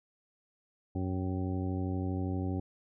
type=harmonic tone with a mistuned harmonic; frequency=92.5 Hz; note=F#2; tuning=in tune; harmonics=1 / 2 / 3 / 4 / 5 / 6 / 8; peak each=-33 / -38 / -36 / -42 / -49 / -48 / -46 dBFS; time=0.95-2.6 s; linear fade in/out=5 ms; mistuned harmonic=8; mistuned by=+73 cents; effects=none